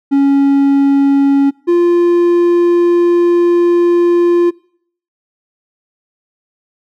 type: tone pair in turn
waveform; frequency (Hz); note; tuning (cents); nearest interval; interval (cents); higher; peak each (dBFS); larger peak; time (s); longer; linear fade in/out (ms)
triangle; 277.9 / 347.3; C#4 / F4; +4 / -10; major third; 386; second; -5; neither; 0.11-1.51 / 1.67-4.51; second; 20
effects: noise-tail reverb RT60 0.6 s tail -23 dB re dry